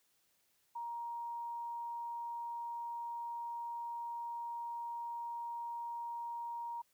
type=tone; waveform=sine; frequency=940 Hz; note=A#5; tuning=14 cents sharp; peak=-39 dBFS; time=0.75-6.82 s; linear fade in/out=10 ms; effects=white hiss -75 dBFS RMS until 6.93 s